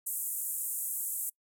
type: band-pass noise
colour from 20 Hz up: white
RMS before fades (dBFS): -35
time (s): 0.06-1.3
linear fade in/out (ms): 10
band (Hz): 7700 to 15000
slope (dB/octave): 48
effects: noise-tail reverb RT60 0.1 s tail -25 dB re dry